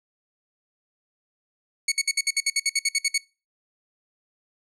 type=tone bursts; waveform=15% pulse; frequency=2220 Hz; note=C#7; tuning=2 cents sharp; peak=-13 dBFS; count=14; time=1.88-3.18 s; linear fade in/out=5 ms; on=39 ms; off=58 ms; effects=noise-tail reverb RT60 0.3 s tail -23 dB re dry + low-pass 11000 Hz 12 dB/octave